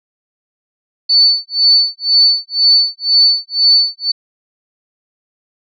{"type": "tone with tremolo", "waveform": "sine", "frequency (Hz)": 4494, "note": "C#8", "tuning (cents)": 23, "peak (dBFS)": -5, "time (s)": [1.09, 4.12], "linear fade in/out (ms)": 10, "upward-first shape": "sine", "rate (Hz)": 2, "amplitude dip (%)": 100, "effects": []}